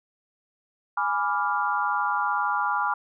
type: chord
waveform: sine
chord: G# diminished seventh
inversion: none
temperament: equal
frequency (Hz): 830.6 / 987.8 / 1174.7 / 1396.9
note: G#5 / B5 / D6 / F6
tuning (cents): 0 / 0 / 0 / 0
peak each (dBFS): -28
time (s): 0.97-2.94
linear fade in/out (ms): 5
effects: none